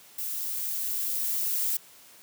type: noise with level ramp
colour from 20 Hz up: violet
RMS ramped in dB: -33 to -27 dBFS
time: 0.18-1.77 s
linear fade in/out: 5 ms
effects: white hiss -53 dBFS RMS until 2.22 s + high-pass 100 Hz 12 dB/octave